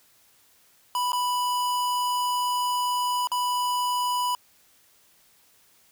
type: tone with dropouts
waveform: square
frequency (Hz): 987.8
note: B5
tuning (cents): 0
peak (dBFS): -24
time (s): 0.95-4.35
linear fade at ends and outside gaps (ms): 1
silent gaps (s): 1.12-1.131 / 3.272-3.317
effects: white hiss -60 dBFS RMS until 5.91 s